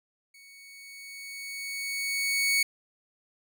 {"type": "tone with level ramp", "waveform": "sawtooth", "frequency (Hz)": 2226, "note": "C#7", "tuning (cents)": 7, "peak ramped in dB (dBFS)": [-48, -18], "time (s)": [0.34, 2.63], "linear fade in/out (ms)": 5, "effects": []}